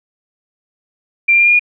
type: tone with pitch steps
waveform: sine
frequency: 2369 / 2385 / 2402 / 2419 / 2436 Hz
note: D7 / D7 / D7 / D#7 / D#7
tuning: +14 / +26 / +38 / -49 / -37 cents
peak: -7 dBFS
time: 1.28-1.595 s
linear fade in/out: 10 ms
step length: 63 ms
effects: none